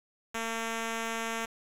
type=tone; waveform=5% pulse; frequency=227.1 Hz; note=A#3; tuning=45 cents flat; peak=-21 dBFS; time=0.34-1.46 s; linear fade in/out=10 ms; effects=low-pass 11000 Hz 12 dB/octave + 8-bit